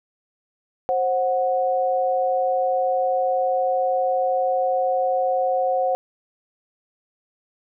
sine tone pair together, 529 / 736.5 Hz, C5 / F#5, +19 / -8 cents, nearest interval tritone, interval 573 cents, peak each -21 dBFS, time 0.89-5.95 s, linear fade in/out 0 ms, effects none

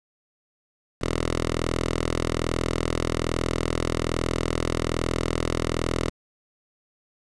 5% pulse tone with notch filter, 41.2 Hz, E1, in tune, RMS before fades -26 dBFS, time 1.01-6.1 s, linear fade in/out 10 ms, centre 190 Hz, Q 1.9, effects resampled to 22050 Hz + 7-bit

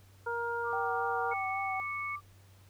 harmonic tone, 470 Hz, A#4, 14 cents sharp, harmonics 1 / 2 / 3, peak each -36 / -36 / -36 dBFS, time 0.26-1.34 s, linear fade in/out 10 ms
sine tone with pitch glide, 1181 to 1173.5 Hz, D6 to D6, +9 to -2 cents, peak -37 dBFS, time 0.63-2.21 s, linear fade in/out 50 ms, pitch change -11 cents, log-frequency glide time 1.03-1.9 s
sine tone with vibrato, 772 Hz, G5, 27 cents flat, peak -34 dBFS, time 0.73-1.8 s, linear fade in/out 0 ms, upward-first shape triangle, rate 3.7 Hz, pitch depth 32 cents each way
sine tone, 2206 Hz, C#7, 9 cents flat, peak -36 dBFS, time 1.31-2.16 s, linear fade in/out 10 ms
effects added 96 Hz sine -56 dBFS peak until 2.69 s + pink hiss -64 dBFS RMS until 2.69 s

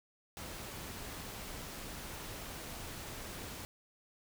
pink noise, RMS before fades -45 dBFS, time 0.37-3.65 s, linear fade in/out 0 ms, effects none

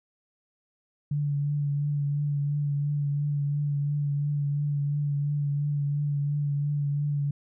sine tone with vibrato, 144.6 Hz, D3, 27 cents flat, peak -24 dBFS, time 1.11-7.31 s, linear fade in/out 5 ms, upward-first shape triangle, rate 2.9 Hz, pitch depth 29 cents each way, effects none

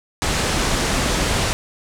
pink low-pass noise, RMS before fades -20 dBFS, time 0.22-1.53 s, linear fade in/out 0 ms, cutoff 9100 Hz, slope 24 dB/octave, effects none

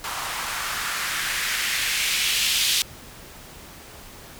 blue noise with band-pass filter sweep, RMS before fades -25 dBFS, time 0.04-2.82 s, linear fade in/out 0 ms, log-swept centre 930 to 3400 Hz, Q 1.7, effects pink hiss -43 dBFS RMS until 4.39 s

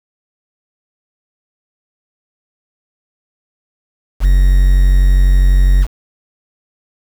triangle tone with quantisation, 46.09 Hz, F#1, 6 cents flat, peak -4 dBFS, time 4.2-5.87 s, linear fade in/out 50 ms, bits 5, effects none

